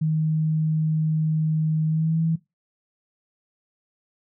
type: tone with pitch glide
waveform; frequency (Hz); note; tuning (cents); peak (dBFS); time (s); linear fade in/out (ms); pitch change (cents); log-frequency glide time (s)
sine; 156.8 to 162.8; D#3 to E3; +14 to -21; -19; 0.01-2.36; 10; +65; 1.87-2.21
effects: noise-tail reverb RT60 0.2 s tail -19 dB re dry